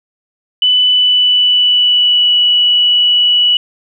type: tone with pitch glide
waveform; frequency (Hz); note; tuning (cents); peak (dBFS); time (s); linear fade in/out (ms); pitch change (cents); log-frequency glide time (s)
sine; 2990 to 2944; F#7 to F#7; +17 to -9; -7; 0.62-3.57; 2; -26; 0.89-2.34
effects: none